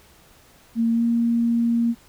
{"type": "tone with pitch glide", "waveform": "sine", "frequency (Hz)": [229.6, 233.6], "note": ["A#3", "A#3"], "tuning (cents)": [-26, 4], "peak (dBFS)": -17, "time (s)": [0.75, 1.95], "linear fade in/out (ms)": 50, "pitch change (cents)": 30, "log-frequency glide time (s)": [0.92, 1.03], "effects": ["pink hiss -53 dBFS RMS until 2.08 s"]}